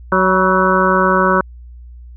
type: harmonic tone with a mistuned harmonic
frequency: 186.7 Hz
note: F#3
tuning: 16 cents sharp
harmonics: 1 / 2 / 3 / 5 / 6 / 7 / 8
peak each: -18 / -18 / -18 / -18 / -18 / -18 / -18 dBFS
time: 0.12-1.41 s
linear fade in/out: 2 ms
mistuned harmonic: 5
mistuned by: +56 cents
effects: added 60 Hz sine -33 dBFS peak until 2.16 s